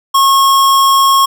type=tone; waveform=square; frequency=1089 Hz; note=C#6; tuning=31 cents flat; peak=-7 dBFS; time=0.14-1.26 s; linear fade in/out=10 ms; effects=none